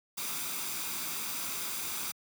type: noise with comb filter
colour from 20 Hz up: white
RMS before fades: -36 dBFS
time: 0.17-2.12 s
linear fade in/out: 10 ms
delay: 0.83 ms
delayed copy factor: +0.5
effects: high-pass 150 Hz 12 dB/octave